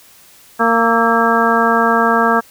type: harmonic tone with a mistuned harmonic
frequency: 230.4 Hz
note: A#3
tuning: 20 cents flat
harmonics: 1 / 2 / 3 / 4 / 5 / 6 / 7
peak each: -18 / -18 / -18 / -18 / -18 / -18 / -18 dBFS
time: 0.59-2.41 s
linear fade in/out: 20 ms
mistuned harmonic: 6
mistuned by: -73 cents
effects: white hiss -45 dBFS RMS until 2.5 s